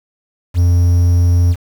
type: tone with quantisation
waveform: triangle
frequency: 87.31 Hz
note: F2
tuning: in tune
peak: -6 dBFS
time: 0.54-1.56 s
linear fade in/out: 50 ms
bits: 6
effects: none